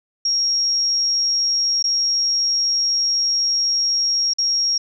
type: tone with dropouts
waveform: sine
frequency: 5588 Hz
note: F8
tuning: in tune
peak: -16 dBFS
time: 0.25-4.78 s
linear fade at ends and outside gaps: 5 ms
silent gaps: 1.827-1.84 / 4.336-4.384 s
effects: none